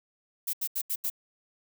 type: noise bursts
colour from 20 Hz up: violet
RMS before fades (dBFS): -30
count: 5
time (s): 0.47-1.101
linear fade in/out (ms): 10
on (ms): 63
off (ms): 79
effects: none